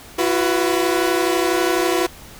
sawtooth chord, E suspended second, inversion none, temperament equal with one note detuned, 337.9 / 370 / 493.9 Hz, E4 / F#4 / B4, +43 / 0 / 0 cents, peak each -16 / -16 / -20 dBFS, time 0.18-2.07 s, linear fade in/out 10 ms, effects pink hiss -41 dBFS RMS until 2.39 s

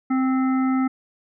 harmonic tone with a mistuned harmonic, 261.6 Hz, C4, in tune, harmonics 1 / 3 / 5 / 7 / 8, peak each -18 / -31 / -30 / -44 / -38 dBFS, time 0.1-0.88 s, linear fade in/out 10 ms, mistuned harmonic 8, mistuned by -24 cents, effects none

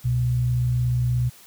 sine tone pair together, 66.18 / 123 Hz, C2 / B2, +20 / -7 cents, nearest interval major seventh, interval 1073 cents, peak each -30 / -19 dBFS, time 0.04-1.3 s, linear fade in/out 20 ms, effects white hiss -49 dBFS RMS until 1.46 s

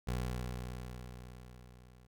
20% pulse tone with level ramp, 61.74 Hz, B1, in tune, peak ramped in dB -28 to -53 dBFS, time 0.07-2.07 s, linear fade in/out 10 ms, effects none

